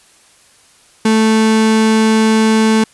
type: tone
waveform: 35% pulse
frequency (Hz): 220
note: A3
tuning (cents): 0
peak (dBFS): -7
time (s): 1.05-2.84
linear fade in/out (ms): 5
effects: white hiss -48 dBFS RMS until 2.93 s + resampled to 24000 Hz